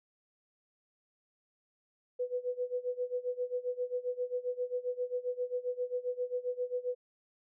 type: tone with tremolo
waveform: sine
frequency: 496 Hz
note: B4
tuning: 7 cents sharp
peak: -29 dBFS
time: 2.19-6.95 s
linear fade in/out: 10 ms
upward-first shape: sine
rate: 7.5 Hz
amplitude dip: 90%
effects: none